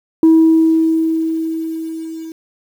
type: tone with level ramp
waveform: sine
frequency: 323 Hz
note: E4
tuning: 35 cents flat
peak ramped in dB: -3 to -26 dBFS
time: 0.23-2.32 s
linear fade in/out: 2 ms
effects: tanh soft clip ceiling -3 dBFS + 7-bit